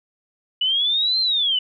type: linear two-way sweep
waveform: sine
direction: up then down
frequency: 2934 to 4184 to 2934 Hz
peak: -17 dBFS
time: 0.61-1.59 s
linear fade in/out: 5 ms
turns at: 1.2 s
effects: none